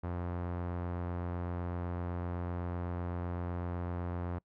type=tone with low-pass filter; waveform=sawtooth; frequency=87.9 Hz; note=F2; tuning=12 cents sharp; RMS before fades=-37 dBFS; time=0.03-4.39 s; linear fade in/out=10 ms; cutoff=1200 Hz; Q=1.1; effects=noise-tail reverb RT60 0.1 s tail -25 dB re dry